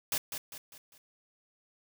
white noise with echo, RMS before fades -31 dBFS, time 0.12-0.18 s, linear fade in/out 2 ms, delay 200 ms, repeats 4, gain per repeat -7 dB, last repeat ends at 0.98 s, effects none

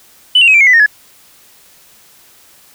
sine tone with pitch steps, 2994 / 2761 / 2547 / 2349 / 2167 / 1998.3 / 1843 / 1699.9 Hz, F#7 / F7 / D#7 / D7 / C#7 / B6 / A#6 / G#6, +20 / -20 / +40 / 0 / -40 / +20 / -20 / +40 cents, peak -3 dBFS, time 0.35-0.862 s, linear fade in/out 5 ms, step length 64 ms, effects tanh soft clip ceiling 0 dBFS + white hiss -45 dBFS RMS until 2.74 s

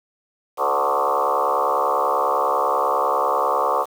sine tone with frequency modulation, 817 Hz, G#5, 29 cents flat, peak -16 dBFS, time 0.57-3.86 s, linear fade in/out 50 ms, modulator 70.1 Hz, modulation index 5.6, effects high-pass 400 Hz 12 dB/octave + 7-bit

